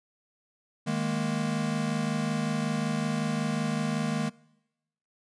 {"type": "chord", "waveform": "square", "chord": "D# suspended fourth", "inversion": "none", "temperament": "equal", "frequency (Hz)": [155.56, 207.7, 233.1], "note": ["D#3", "G#3", "A#3"], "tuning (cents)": [0, 0, 0], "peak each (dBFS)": -32, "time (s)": [0.86, 4.3], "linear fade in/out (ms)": 20, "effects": ["noise-tail reverb RT60 0.9 s tail -23 dB re dry", "resampled to 22050 Hz"]}